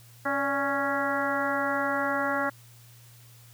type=harmonic tone with a mistuned harmonic; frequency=277.2 Hz; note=C#4; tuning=in tune; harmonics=1 / 2 / 3 / 4 / 5 / 6 / 7; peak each=-33 / -31 / -33 / -33 / -31 / -33 / -36 dBFS; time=0.25-2.5 s; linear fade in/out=10 ms; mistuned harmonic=2; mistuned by=+57 cents; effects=added 118 Hz sine -51 dBFS peak until 3.53 s + white hiss -56 dBFS RMS until 3.53 s